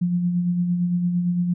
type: tone with tremolo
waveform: sine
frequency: 176.2 Hz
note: F3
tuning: 16 cents sharp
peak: -17 dBFS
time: 0.01-1.54 s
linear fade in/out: 10 ms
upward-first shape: sine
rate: 8.8 Hz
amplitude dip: 40%
effects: none